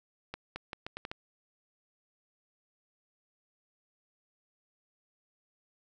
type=accelerating click train; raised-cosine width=0.3 ms; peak=-22 dBFS; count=7; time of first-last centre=0.34-1.115 s; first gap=220 ms; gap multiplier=0.78; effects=none